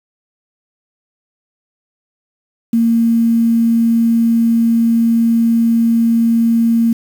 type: tone with quantisation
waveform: sine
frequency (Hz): 230.2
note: A#3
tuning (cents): -22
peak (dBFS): -9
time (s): 2.73-6.93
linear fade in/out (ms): 5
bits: 6
effects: none